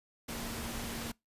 sine tone in noise, 231.2 Hz, A#3, 14 cents flat, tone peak -43 dBFS, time 0.28-1.12 s, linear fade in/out 10 ms, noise pink, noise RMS -40 dBFS, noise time 0.28-1.12 s, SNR -6 dB, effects noise-tail reverb RT60 0.2 s tail -25 dB re dry + resampled to 32000 Hz

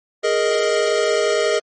square chord, Ab suspended second, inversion none, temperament equal, 415.3 / 466.2 / 622.3 Hz, Ab4 / Bb4 / Eb5, 0 / 0 / 0 cents, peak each -21 dBFS, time 0.23-1.6 s, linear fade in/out 20 ms, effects MP3 32 kbps

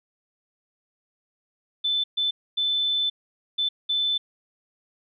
sine tone bursts at uneven times, 3520 Hz, A7, in tune, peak -21 dBFS, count 5, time 1.84-2.04 / 2.17-2.31 / 2.57-3.1 / 3.58-3.69 / 3.89-4.18 s, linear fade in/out 10 ms, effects none

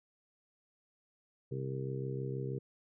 harmonic tone, 66.4 Hz, C2, 26 cents sharp, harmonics 2 / 3 / 4 / 5 / 6 / 7, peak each -37 / -47 / -50 / -47 / -42 / -45 dBFS, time 1.51-2.59 s, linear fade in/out 10 ms, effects none

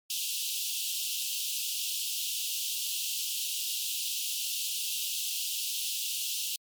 pink high-pass noise, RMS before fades -33 dBFS, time 0.1-6.56 s, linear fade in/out 2 ms, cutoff 2700 Hz, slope 96 dB/octave, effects MP3 96 kbps

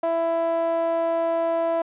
sawtooth tone with band-pass filter, 332 Hz, E4, 12 cents sharp, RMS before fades -23 dBFS, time 0.03-1.82 s, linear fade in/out 5 ms, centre 730 Hz, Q 4.9, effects resampled to 8000 Hz

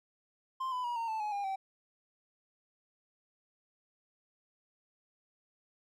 triangle tone with pitch steps, 1046.5 / 1002.1 / 959.6 / 919 / 880 / 842.7 / 807 / 772.7 Hz, C6 / B5 / A#5 / A#5 / A5 / G#5 / G#5 / G5, 0 / +25 / +50 / -25 / 0 / +25 / -50 / -25 cents, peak -31 dBFS, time 0.6-1.56 s, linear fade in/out 10 ms, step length 120 ms, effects none

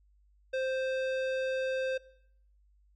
square tone with low-pass filter, 523.3 Hz, C5, in tune, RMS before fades -32 dBFS, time 0.53-1.98 s, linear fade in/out 10 ms, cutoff 3300 Hz, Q 0.87, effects noise-tail reverb RT60 0.7 s tail -21 dB re dry + added 50 Hz sine -62 dBFS peak until 2.95 s

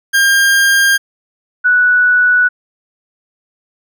40% pulse / sine tone pair in turn, 1605 / 1476.7 Hz, G6 / F#6, +40 / -4 cents, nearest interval minor second, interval 144 cents, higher first, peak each -7 dBFS, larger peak neither, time 0.13-0.98 / 1.64-2.49 s, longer neither, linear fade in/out 20 ms, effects none

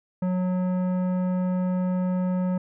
sine tone with tanh clipping, 182.8 Hz, F#3, 21 cents flat, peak -24 dBFS, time 0.22-2.58 s, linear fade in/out 5 ms, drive 13 dB, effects none

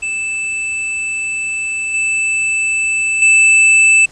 square tone with level steps, 2637 Hz, E7, in tune, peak -18 / -14 / -7 dBFS, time 0.02-4.06 s, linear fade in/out 10 ms, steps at 1.94 / 3.22 s, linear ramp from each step 2 ms, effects pink hiss -44 dBFS RMS until 4.11 s + resampled to 22050 Hz

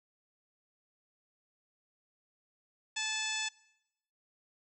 harmonic tone, 870 Hz, A5, 20 cents flat, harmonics 1 / 2 / 3 / 4 / 5 / 6 / 7 / 8 / 9, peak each -45 / -40 / -38 / -39 / -46 / -43 / -46 / -42 / -44 dBFS, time 2.96-3.49 s, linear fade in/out 10 ms, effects noise-tail reverb RT60 0.8 s tail -21 dB re dry

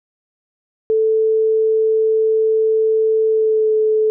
sine tone with pitch glide, 440 to 433.7 Hz, A4 to A4, 0 to -25 cents, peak -12 dBFS, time 0.9-4.1 s, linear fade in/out 0 ms, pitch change -25 cents, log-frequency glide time 3.28-3.73 s, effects none

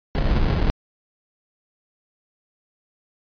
brown noise with sample-and-hold, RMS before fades -19 dBFS, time 0.15-0.7 s, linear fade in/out 0 ms, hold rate 1225 Hz, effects resampled to 11025 Hz

